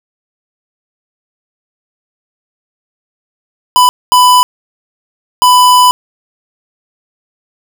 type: tone bursts at uneven times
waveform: square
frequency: 996 Hz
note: B5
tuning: 14 cents sharp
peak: -4 dBFS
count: 3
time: 3.76-3.89 / 4.12-4.43 / 5.42-5.91 s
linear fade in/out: 0 ms
effects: none